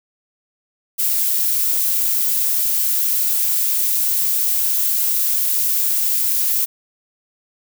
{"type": "noise", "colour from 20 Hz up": "violet", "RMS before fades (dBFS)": -18, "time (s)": [0.98, 6.66], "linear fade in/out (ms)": 20, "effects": []}